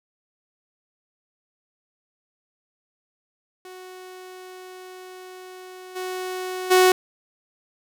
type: tone with level steps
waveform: sawtooth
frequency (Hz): 369.3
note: F#4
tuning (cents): -3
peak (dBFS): -35 / -24 / -9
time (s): 3.65-6.92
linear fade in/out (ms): 2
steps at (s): 5.95 / 6.7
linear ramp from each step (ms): 20
effects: none